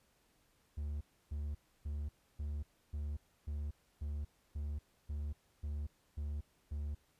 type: tone bursts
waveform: triangle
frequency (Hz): 73.42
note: D2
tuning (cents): 0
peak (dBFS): -35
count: 12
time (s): 0.77-6.95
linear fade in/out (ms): 10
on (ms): 240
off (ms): 300
effects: pink hiss -73 dBFS RMS until 7.19 s + resampled to 32000 Hz